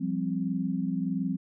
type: chord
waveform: sine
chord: F suspended second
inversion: none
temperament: equal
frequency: 174.61 / 196 / 261.6 Hz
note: F3 / G3 / C4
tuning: 0 / 0 / 0 cents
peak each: -31 dBFS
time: 0-1.37 s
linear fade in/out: 20 ms
effects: none